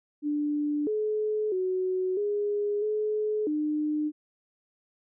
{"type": "tone with pitch steps", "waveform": "sine", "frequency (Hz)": [295.2, 427.5, 371.3, 412.4, 426.3, 302.2], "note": ["D4", "A4", "F#4", "G#4", "G#4", "D4"], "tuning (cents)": [9, -50, 6, -12, 45, 50], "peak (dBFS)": -25, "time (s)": [0.22, 4.12], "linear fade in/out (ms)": 50, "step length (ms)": 650, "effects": []}